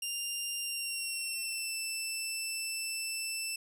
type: tone with pitch glide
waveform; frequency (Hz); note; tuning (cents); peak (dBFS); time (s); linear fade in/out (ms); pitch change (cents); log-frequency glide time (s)
15% pulse; 2794 to 2657; F7 to E7; 0 to +13; -27; 0.02-3.56; 5; -87; 0.59-1.77
effects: none